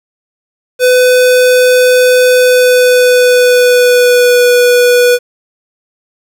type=tone with pitch glide; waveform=square; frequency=502 to 490 Hz; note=B4 to B4; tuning=+28 to -14 cents; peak=-5 dBFS; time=0.79-5.19 s; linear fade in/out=50 ms; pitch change=-42 cents; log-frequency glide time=2.35-4.49 s; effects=7-bit

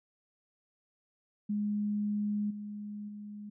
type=tone with level steps; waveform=sine; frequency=207.7 Hz; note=G#3; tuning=in tune; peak=-29 / -38 / -41 dBFS; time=1.49-3.5 s; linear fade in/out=10 ms; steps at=2.5 / 3.08 s; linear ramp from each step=10 ms; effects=none

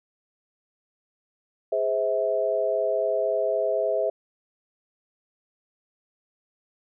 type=chord; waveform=sine; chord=Ab augmented; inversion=none; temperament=just; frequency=415.3 / 519.1 / 648.9 Hz; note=Ab4 / C5 / E5; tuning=0 / -14 / -27 cents; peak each=-28 / -27 / -24 dBFS; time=1.72-4.1 s; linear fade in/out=5 ms; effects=none

